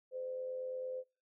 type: tone with amplitude modulation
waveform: sine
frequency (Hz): 513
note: C5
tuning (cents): -34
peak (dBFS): -36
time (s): 0.11-1.04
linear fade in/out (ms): 50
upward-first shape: sine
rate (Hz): 88.9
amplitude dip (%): 45
effects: noise-tail reverb RT60 0.3 s tail -25 dB re dry